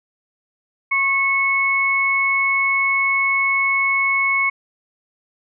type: tone pair together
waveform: sine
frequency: 1088 / 2200 Hz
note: C#6 / C#7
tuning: -33 / -14 cents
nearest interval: octave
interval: 1219 cents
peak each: -22 / -16 dBFS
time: 0.91-4.5 s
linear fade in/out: 10 ms
effects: none